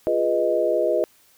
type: chord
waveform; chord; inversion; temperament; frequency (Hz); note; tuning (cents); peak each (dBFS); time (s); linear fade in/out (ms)
sine; F half-diminished seventh; none; equal; 349.2 / 415.3 / 493.9 / 622.3; F4 / Ab4 / Cb5 / Eb5; 0 / 0 / 0 / 0; -25 / -26 / -24 / -21; 0.07-1.04; 0
effects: white hiss -57 dBFS RMS until 1.37 s